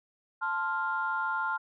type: chord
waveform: sine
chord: F major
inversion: first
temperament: equal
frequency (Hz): 880 / 1046.5 / 1396.9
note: A5 / C6 / F6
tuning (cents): 0 / 0 / 0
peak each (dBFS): -33 / -34 / -30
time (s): 0.41-1.58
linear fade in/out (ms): 20
effects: tanh soft clip ceiling -19 dBFS